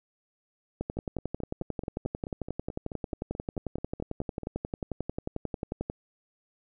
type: two click trains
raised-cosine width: 2 ms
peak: -24 / -18 dBFS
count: 17 / 58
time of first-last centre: 0.97-4.433 / 0.81-5.899 s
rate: 4.62 / 11.2 Hz
effects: none